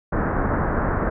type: low-pass noise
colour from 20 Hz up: pink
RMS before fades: -22 dBFS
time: 0.12-1.1 s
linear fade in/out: 10 ms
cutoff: 1700 Hz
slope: 48 dB/octave
effects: none